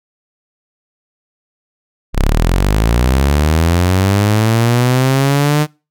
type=linear sweep; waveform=sawtooth; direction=up; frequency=30.87 to 152.2 Hz; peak=-6 dBFS; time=2.13-5.67 s; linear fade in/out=50 ms; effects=noise-tail reverb RT60 0.3 s tail -25 dB re dry